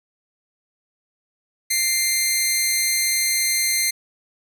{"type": "tone with amplitude modulation", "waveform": "10% pulse", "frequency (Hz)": 2093, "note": "C7", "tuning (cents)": 0, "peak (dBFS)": -7, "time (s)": [1.7, 3.91], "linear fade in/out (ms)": 10, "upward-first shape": "sine", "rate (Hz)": 269, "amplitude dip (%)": 45, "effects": []}